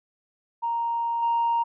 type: tone with level steps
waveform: sine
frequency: 932.3 Hz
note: A#5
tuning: in tune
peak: -23 / -19 dBFS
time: 0.62-1.64 s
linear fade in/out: 20 ms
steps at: 1.22 s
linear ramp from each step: 10 ms
effects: tanh soft clip ceiling -17 dBFS